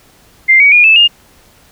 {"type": "tone with pitch steps", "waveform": "sine", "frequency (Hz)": [2095, 2258, 2434, 2624, 2829], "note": ["C7", "C#7", "D#7", "E7", "F7"], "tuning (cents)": [2, 31, -39, -9, 22], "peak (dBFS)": -3, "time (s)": [0.48, 1.08], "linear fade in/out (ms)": 20, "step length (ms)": 120, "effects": ["pink hiss -46 dBFS RMS until 1.71 s"]}